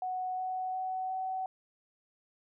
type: tone with pitch steps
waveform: sine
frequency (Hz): 740 / 744.7 / 749.5 / 754.2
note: F#5 / F#5 / F#5 / F#5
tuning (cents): 0 / +11 / +22 / +33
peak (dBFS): -32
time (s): 0.02-1.46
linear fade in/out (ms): 2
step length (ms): 360
effects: none